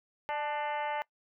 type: harmonic tone with a mistuned harmonic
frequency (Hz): 297.6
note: D4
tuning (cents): +23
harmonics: 2 / 3 / 4 / 5 / 6 / 7 / 8 / 9 / 10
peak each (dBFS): -38 / -33 / -45 / -44 / -44 / -43 / -52 / -52 / -51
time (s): 0.29-1.02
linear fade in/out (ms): 0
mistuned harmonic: 3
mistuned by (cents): -31
effects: noise-tail reverb RT60 0.1 s tail -22 dB re dry